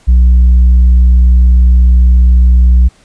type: tone with tanh clipping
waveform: sine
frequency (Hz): 61.4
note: B1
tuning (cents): -9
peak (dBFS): -3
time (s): 0.07-2.89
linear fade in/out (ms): 20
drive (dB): 2
effects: pink hiss -47 dBFS RMS until 3.04 s + resampled to 22050 Hz